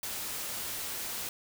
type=noise; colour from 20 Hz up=white; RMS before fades=-37 dBFS; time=0.03-1.29 s; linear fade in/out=2 ms; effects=none